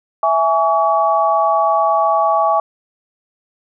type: chord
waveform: sine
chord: C# minor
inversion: first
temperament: equal with one note detuned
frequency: 659.3 / 830.6 / 1134 Hz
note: E5 / G#5 / C#6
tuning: 0 / 0 / +39 cents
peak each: -16 dBFS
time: 0.23-2.6 s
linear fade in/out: 2 ms
effects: none